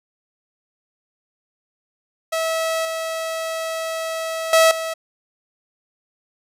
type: tone with level steps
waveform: sawtooth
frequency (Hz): 649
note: E5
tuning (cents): -27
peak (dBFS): -16 / -20 / -7 / -20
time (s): 2.32-4.94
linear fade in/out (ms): 10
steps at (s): 2.85 / 4.53 / 4.71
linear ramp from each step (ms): 2
effects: resampled to 32000 Hz